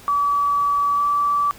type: tone with pitch glide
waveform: sine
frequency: 1146 to 1156.6 Hz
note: D6 to D6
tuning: -43 to -27 cents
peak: -16 dBFS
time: 0.08-1.51 s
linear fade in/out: 0 ms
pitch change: +16 cents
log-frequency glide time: 0.95-1.02 s
effects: pink hiss -44 dBFS RMS until 1.58 s